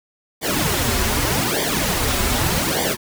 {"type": "noise with flanger", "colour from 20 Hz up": "pink", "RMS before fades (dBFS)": -20, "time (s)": [0.41, 2.97], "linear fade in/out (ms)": 50, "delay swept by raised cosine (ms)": [0.74, 6.54], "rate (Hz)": 0.83, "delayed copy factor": -1, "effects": []}